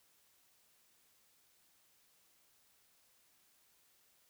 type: silence
effects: white hiss -71 dBFS RMS until 4.29 s